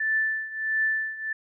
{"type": "tone with tremolo", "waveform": "sine", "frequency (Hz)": 1760, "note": "A6", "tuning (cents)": 0, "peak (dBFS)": -20, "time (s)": [0, 1.33], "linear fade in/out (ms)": 5, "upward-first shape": "triangle", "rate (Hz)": 1.5, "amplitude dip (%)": 85, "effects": []}